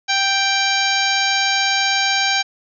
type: harmonic tone with a mistuned harmonic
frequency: 784 Hz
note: G5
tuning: in tune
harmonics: 1 / 2 / 3 / 4 / 5 / 6 / 7 / 8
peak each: -22 / -22 / -22 / -25 / -23 / -25 / -28 / -27 dBFS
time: 0.08-2.43 s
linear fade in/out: 20 ms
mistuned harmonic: 8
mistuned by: +72 cents
effects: none